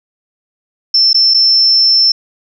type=tone with dropouts; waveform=sine; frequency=5340 Hz; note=E8; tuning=22 cents sharp; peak=-6 dBFS; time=0.94-2.12 s; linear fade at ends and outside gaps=5 ms; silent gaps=1.131-1.144 / 1.339-1.343 s; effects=none